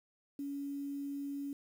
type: tone with quantisation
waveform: sine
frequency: 281.5 Hz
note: C#4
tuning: 27 cents sharp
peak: -37 dBFS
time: 0.39-1.53 s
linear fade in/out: 2 ms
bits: 10
effects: none